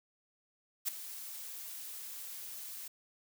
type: noise with ADSR envelope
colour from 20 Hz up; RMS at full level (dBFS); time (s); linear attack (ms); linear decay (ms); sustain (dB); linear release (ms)
blue; -31; 0.85-2.88; 32; 7; -14; 6
effects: none